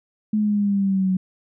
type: exponential sweep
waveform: sine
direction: down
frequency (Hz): 214.7 to 185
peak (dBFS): -17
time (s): 0.33-1.17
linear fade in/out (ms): 5
effects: none